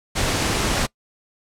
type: noise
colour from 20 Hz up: pink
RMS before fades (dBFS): -21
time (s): 0.15-0.87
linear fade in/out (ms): 20
effects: noise-tail reverb RT60 0.1 s tail -24 dB re dry + low-pass 9000 Hz 12 dB/octave